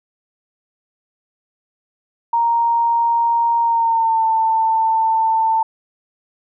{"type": "tone with pitch glide", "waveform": "sine", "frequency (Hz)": [932.3, 892.3], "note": ["A#5", "A5"], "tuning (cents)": [0, 24], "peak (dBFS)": -13, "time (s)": [2.33, 5.63], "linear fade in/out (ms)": 5, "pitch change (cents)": -76, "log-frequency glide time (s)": [3.61, 4.26], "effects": []}